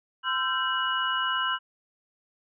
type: tone cluster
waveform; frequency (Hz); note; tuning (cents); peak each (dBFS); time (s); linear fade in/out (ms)
sine; 1025 / 1348 / 1563 / 2921; C6 / E6 / G6 / F#7; -36 / +38 / -6 / -23; -30; 0.23-1.59; 50
effects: none